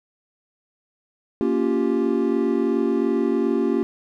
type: chord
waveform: triangle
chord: G half-diminished seventh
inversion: first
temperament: equal with one note detuned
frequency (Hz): 233.1 / 280.2 / 349.2 / 392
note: Bb3 / Db4 / F4 / G4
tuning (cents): 0 / +19 / 0 / 0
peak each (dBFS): -22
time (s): 1.41-3.83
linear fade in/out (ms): 0
effects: none